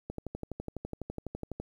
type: click train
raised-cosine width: 2 ms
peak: -23 dBFS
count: 19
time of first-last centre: 0.1-1.6 s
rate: 12 Hz
effects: 10-bit